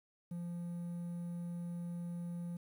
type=tone with quantisation; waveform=triangle; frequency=173 Hz; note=F3; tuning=16 cents flat; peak=-37 dBFS; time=0.31-2.57 s; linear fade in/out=5 ms; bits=11; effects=none